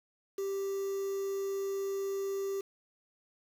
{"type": "tone with quantisation", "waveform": "triangle", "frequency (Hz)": 392, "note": "G4", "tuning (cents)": 0, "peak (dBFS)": -30, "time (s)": [0.38, 2.61], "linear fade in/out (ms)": 5, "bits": 8, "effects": []}